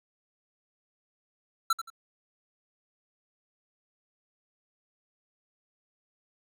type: tone with echo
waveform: square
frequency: 1341 Hz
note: E6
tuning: 29 cents sharp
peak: -22 dBFS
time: 1.7-1.73 s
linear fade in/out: 5 ms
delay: 86 ms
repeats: 2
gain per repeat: -11 dB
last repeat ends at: 1.902 s
effects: resampled to 32000 Hz